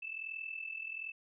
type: tone with amplitude modulation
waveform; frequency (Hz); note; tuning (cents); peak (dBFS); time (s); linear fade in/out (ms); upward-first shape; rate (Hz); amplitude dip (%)
sine; 2637; E7; 0; -36; 0.02-1.12; 10; sine; 41.2; 75
effects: none